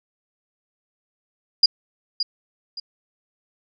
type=tone with echo; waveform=sine; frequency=4860 Hz; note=D#8; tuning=42 cents flat; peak=-9 dBFS; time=1.63-1.66 s; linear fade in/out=5 ms; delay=570 ms; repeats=2; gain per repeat=-10 dB; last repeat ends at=2.8 s; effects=none